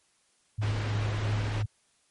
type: tone with tremolo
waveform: sine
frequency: 105.7 Hz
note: G#2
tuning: 31 cents sharp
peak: -25 dBFS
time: 0.58-1.66 s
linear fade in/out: 10 ms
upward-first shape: triangle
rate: 3 Hz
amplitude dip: 40%
type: low-pass noise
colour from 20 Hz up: pink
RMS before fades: -36 dBFS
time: 0.61-1.63 s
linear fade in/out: 20 ms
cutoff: 3400 Hz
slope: 12 dB/octave
effects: white hiss -68 dBFS RMS until 2.1 s + MP3 48 kbps